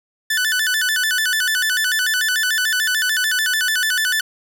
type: tone with vibrato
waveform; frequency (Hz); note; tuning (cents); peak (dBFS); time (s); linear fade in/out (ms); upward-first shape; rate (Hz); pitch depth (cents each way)
sawtooth; 1620; G#6; -43; -13; 0.3-4.21; 5; square; 6.8; 140
effects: none